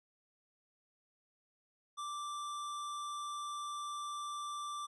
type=tone; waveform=square; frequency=1174.7 Hz; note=D6; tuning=in tune; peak=-40 dBFS; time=1.97-4.87 s; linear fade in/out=20 ms; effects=resampled to 24000 Hz